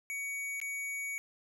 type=tone with dropouts; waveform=square; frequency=2250 Hz; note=C#7; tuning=25 cents sharp; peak=-36 dBFS; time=0.1-1.18 s; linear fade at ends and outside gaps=0 ms; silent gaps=0.601-0.615 s; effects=none